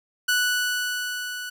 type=tone with level ramp; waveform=sawtooth; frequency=1480 Hz; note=F#6; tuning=in tune; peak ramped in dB=-15 to -28 dBFS; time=0.28-1.5 s; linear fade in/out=10 ms; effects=none